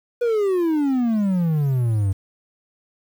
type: exponential sweep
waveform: triangle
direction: down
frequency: 491 to 93.4 Hz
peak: -15 dBFS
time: 0.21-2.13 s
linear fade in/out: 10 ms
effects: 8-bit